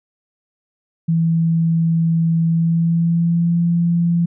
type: tone with pitch glide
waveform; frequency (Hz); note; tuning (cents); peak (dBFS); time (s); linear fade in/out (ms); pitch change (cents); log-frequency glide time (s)
sine; 164.81 to 170.62; E3 to F3; 0 to -40; -13; 1.08-4.26; 10; +60; 2.46-3.58
effects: none